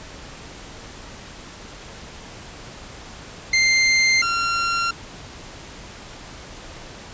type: tone pair in turn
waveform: sawtooth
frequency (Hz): 2093 / 1374.9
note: C7 / F6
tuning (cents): 0 / -27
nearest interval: perfect fifth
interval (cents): 727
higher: first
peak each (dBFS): -11 / -16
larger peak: first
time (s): 3.53-4.22 / 4.22-4.91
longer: neither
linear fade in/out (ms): 5
effects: pink hiss -39 dBFS RMS until 7.13 s + resampled to 16000 Hz